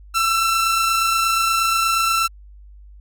sawtooth tone pair together, 1313 / 1341.4 Hz, E6 / E6, -7 / +30 cents, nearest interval unison, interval 37 cents, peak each -24 / -13 dBFS, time 0.14-2.28 s, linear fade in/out 20 ms, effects added 50 Hz sine -40 dBFS peak until 3 s

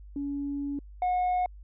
sine tone pair in turn, 283.1 / 725.8 Hz, C#4 / F#5, +37 / -34 cents, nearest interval octave + major third, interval 1629 cents, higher second, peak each -29 / -21 dBFS, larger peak second, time 0.16-0.79 / 1.02-1.46 s, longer first, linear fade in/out 2 ms, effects tanh soft clip ceiling -23 dBFS + added 50 Hz sine -44 dBFS peak until 1.63 s

